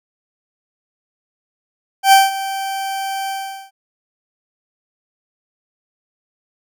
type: tone with ADSR envelope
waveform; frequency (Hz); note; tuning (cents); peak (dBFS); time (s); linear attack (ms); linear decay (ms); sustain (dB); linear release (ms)
40% pulse; 778; G5; -13; -4; 2.03-3.71; 93; 180; -16; 420
effects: none